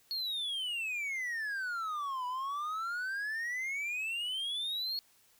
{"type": "exponential two-way sweep", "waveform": "triangle", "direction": "down then up", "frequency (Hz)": [4372, 981, 4372], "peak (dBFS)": -32, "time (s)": [0.11, 4.99], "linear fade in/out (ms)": 0, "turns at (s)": 2.26, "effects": ["white hiss -66 dBFS RMS until 5.39 s"]}